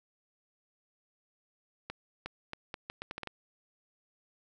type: accelerating click train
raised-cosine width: 0.3 ms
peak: -22 dBFS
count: 10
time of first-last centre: 1.9-3.273 s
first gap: 360 ms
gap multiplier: 0.76
effects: none